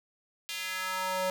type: tone with high-pass filter sweep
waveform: square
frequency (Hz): 186.3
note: F#3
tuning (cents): +12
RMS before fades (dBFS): -33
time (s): 0.49-1.3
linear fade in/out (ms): 0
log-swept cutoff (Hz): 3000 to 540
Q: 1.7
effects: none